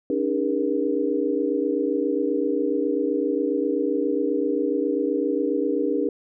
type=tone cluster; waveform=sine; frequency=279.6 / 307.1 / 407.7 / 476.7 Hz; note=C#4 / D#4 / G#4 / A#4; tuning=+15 / -23 / -32 / +39 cents; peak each=-26 dBFS; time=0.1-6.09 s; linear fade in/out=2 ms; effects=none